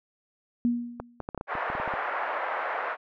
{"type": "tone with exponential decay", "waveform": "sine", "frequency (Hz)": 239.1, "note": "A#3", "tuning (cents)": 44, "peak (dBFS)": -19, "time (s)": [0.65, 1.21], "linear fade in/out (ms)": 0, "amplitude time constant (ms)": 120}
{"type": "clicks", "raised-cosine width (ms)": 1, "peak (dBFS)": -19, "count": 12, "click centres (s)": [1, 1.203, 1.289, 1.347, 1.377, 1.411, 1.553, 1.701, 1.752, 1.8, 1.877, 1.938]}
{"type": "band-pass noise", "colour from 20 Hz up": "pink", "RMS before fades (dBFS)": -31, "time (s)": [1.47, 2.97], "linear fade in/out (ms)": 50, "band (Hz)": [600, 1800], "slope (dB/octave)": 24}
{"effects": []}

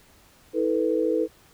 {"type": "chord", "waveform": "sine", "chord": "E suspended fourth", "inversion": "none", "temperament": "equal with one note detuned", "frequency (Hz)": [322.3, 440, 493.9], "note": ["E4", "A4", "B4"], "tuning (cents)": [-39, 0, 0], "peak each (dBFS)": -25, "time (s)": [0.53, 1.28], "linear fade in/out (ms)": 50, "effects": ["pink hiss -56 dBFS RMS until 1.53 s"]}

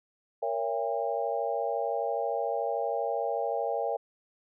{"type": "chord", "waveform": "sine", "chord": "A# diminished seventh", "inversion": "none", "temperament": "just", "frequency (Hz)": [466.2, 559.4, 671.3, 805.5], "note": ["A#4", "C#5", "E5", "G5"], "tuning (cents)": [0, 16, 31, 47], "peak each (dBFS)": -33, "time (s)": [0.42, 3.97], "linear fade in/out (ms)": 10, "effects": []}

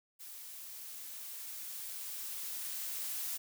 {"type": "noise with level ramp", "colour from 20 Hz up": "blue", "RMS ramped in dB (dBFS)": [-49, -38], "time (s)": [0.19, 3.38], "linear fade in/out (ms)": 20, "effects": []}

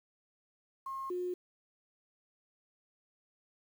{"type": "tone pair in turn", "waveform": "sine", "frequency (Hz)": [1074, 359.5], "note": ["C6", "F#4"], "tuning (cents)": [45, -50], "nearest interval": "octave + perfect fifth", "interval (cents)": 1895, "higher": "first", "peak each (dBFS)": [-37, -33], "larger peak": "second", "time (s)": [[0.86, 1.1], [1.1, 1.34]], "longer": "neither", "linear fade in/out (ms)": 5, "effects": ["10-bit"]}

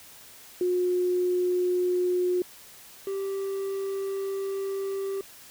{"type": "tone pair in turn", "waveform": ["sine", "triangle"], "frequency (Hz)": [360, 390.6], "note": ["F#4", "G4"], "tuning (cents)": [-47, -6], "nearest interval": "minor second", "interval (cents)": 141, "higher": "second", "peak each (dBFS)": [-22, -26], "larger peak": "first", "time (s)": [[0.61, 2.42], [3.07, 5.21]], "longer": "second", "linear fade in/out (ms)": 2, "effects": ["white hiss -49 dBFS RMS until 5.5 s"]}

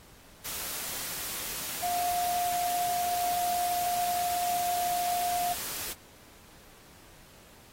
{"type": "tone in noise", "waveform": "sine", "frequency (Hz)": 709, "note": "F5", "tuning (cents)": 26, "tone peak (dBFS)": -27, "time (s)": [1.82, 5.54], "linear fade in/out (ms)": 20, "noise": "white", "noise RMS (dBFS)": -36, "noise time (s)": [0.44, 5.94], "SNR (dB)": 6, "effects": ["pink hiss -55 dBFS RMS until 7.72 s", "AAC 48 kbps"]}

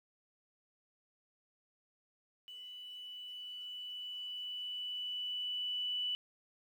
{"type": "tone with level ramp", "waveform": "sine", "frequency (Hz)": 2971, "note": "F#7", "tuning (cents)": 6, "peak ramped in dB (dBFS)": [-47, -33], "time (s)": [2.48, 6.15], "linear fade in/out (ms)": 0, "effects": ["11-bit"]}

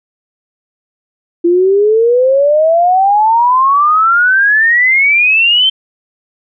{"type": "exponential sweep", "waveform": "sine", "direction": "up", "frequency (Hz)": [338.2, 3136], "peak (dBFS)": -6, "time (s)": [1.44, 5.7], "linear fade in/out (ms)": 10, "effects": []}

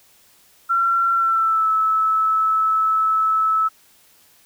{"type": "tone with pitch glide", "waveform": "sine", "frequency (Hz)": [1362, 1304.3], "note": ["F6", "E6"], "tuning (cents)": [-44, -19], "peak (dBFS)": -15, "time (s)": [0.69, 3.69], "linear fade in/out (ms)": 20, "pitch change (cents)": -75, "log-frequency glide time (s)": [1.14, 1.7], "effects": ["white hiss -54 dBFS RMS until 4.45 s"]}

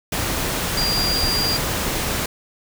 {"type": "tone in noise", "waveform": "sine", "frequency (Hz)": 4775, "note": "D8", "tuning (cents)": 28, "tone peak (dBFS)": -20, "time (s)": [0.77, 1.57], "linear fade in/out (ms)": 5, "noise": "pink", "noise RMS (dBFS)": -23, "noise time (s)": [0.12, 2.26], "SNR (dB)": 0, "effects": []}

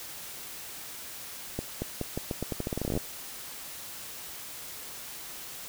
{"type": "accelerating click train", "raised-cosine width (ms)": 2, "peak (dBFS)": -17, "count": 20, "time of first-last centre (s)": [1.59, 2.975], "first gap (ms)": 230, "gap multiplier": 0.84, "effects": ["white hiss -42 dBFS RMS until 5.68 s"]}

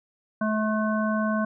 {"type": "harmonic tone", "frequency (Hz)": 215.8, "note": "A3", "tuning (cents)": -33, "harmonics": [1, 3, 5, 7], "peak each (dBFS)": [-24, -29, -31, -32], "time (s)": [0.41, 1.45], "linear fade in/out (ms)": 5, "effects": []}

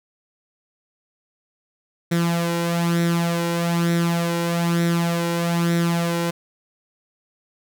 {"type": "tone with flanger", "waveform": "sawtooth", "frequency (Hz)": 170, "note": "F3", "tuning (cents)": -46, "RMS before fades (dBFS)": -21, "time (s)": [2.11, 6.31], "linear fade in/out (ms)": 10, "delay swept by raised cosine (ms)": [0.52, 2.12], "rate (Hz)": 1.1, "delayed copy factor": 0.6, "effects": []}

